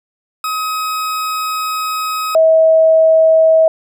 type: tone pair in turn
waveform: 40% pulse / sine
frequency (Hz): 1268 / 642.9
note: D#6 / E5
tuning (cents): +32 / -43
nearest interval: octave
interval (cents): 1175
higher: first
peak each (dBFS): -16 / -6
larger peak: second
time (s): 0.44-2.35 / 2.35-3.68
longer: first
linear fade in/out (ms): 2
effects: none